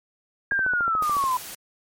sine linear sweep, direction down, 1633 to 987.8 Hz, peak -20 dBFS, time 0.51-1.37 s, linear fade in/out 2 ms
click train, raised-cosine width 1 ms, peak -20 dBFS, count 11, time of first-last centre 0.52-1.239 s, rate 13.9 Hz
white noise, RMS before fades -37 dBFS, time 1.02-1.55 s, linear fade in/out 5 ms
effects MP3 64 kbps

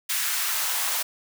white noise with high-pass filter sweep, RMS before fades -26 dBFS, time 0.09-1.03 s, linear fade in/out 10 ms, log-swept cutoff 1600 to 700 Hz, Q 1.3, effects none

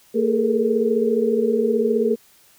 sine tone cluster, 228.6 / 414.5 / 433.7 / 468.7 Hz, A#3 / G#4 / A4 / A#4, -34 / -3 / -25 / +9 cents, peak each -22 dBFS, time 0.14-2.16 s, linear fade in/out 20 ms, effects white hiss -54 dBFS RMS until 2.58 s

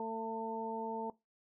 harmonic tone, 224.2 Hz, A3, 33 cents sharp, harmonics 1 / 2 / 3 / 4, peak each -43 / -40 / -47 / -39 dBFS, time 0-1.1 s, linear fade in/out 2 ms, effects noise-tail reverb RT60 0.2 s tail -19 dB re dry

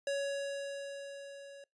square tone with level ramp, 559 Hz, C#5, 14 cents sharp, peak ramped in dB -32 to -50 dBFS, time 0.07-1.64 s, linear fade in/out 2 ms, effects noise-tail reverb RT60 0.2 s tail -26 dB re dry + resampled to 22050 Hz

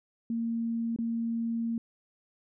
sine tone with dropouts, 230.3 Hz, A#3, 21 cents flat, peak -28 dBFS, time 0.3-1.78 s, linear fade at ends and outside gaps 2 ms, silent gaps 0.962-0.987 s, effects none

